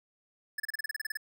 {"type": "tone bursts", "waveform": "square", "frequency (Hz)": 1732, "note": "A6", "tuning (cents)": -28, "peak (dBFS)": -32, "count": 12, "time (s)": [0.58, 1.172], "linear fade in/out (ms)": 5, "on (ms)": 20, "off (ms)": 32, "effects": []}